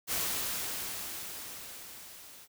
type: noise with level ramp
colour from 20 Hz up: white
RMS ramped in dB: -31 to -52 dBFS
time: 0.07-2.48 s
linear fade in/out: 50 ms
effects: none